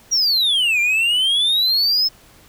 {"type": "exponential two-way sweep", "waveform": "triangle", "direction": "down then up", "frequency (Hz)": [5800, 2360, 5280], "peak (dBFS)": -13, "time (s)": [0.11, 2.09], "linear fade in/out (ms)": 20, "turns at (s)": 0.8, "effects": ["pink hiss -49 dBFS RMS until 2.48 s"]}